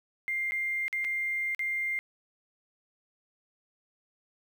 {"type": "tone with dropouts", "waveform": "sine", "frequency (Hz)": 2100, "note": "C7", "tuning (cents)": 6, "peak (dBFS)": -28, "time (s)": [0.28, 1.99], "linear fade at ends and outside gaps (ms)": 0, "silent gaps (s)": [[0.51, 0.52], [0.881, 0.928], [1.044, 1.048], [1.548, 1.593]], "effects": ["9-bit"]}